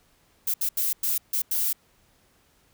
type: noise bursts at uneven times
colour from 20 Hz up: violet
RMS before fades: -25 dBFS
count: 6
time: 0.47-0.54 / 0.61-0.69 / 0.77-0.93 / 1.03-1.18 / 1.33-1.42 / 1.51-1.73 s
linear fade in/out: 5 ms
effects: pink hiss -63 dBFS RMS until 2.73 s